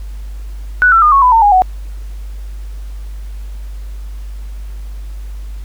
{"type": "tone with pitch steps", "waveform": "sine", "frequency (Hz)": [1480, 1341.6, 1216.1, 1102.4, 999.3, 905.8, 821.1, 744.3], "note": ["F#6", "E6", "D#6", "C#6", "B5", "A#5", "G#5", "F#5"], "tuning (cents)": [0, 30, -40, -10, 20, -50, -20, 10], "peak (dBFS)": -5, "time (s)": [0.82, 1.62], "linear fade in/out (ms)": 0, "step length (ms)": 100, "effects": ["added 50 Hz sine -23 dBFS peak until 5.64 s", "pink hiss -46 dBFS RMS until 5.64 s"]}